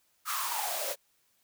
white noise with high-pass filter sweep, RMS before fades -33 dBFS, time 0.25-0.96 s, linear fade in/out 50 ms, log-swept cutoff 1300 to 520 Hz, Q 9.4, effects white hiss -71 dBFS RMS until 1.43 s

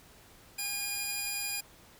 10% pulse tone pair together, 809.9 / 2441 Hz, G#5 / D#7, -44 / -34 cents, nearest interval octave + perfect fifth, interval 1910 cents, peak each -36 / -24 dBFS, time 0.58-1.61 s, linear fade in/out 10 ms, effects pink hiss -57 dBFS RMS until 1.99 s

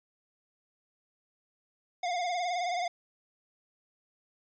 square tone with vibrato, 709 Hz, F5, 26 cents sharp, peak -30 dBFS, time 2.03-2.88 s, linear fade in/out 5 ms, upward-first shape triangle, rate 19 Hz, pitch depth 74 cents each way, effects resampled to 16000 Hz

